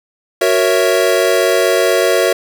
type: chord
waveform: square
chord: F# dominant seventh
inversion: none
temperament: equal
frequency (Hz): 370 / 466.2 / 554.4 / 659.3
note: F#4 / A#4 / C#5 / E5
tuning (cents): 0 / 0 / 0 / 0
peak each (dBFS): -17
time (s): 0.41-2.33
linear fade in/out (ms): 5
effects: none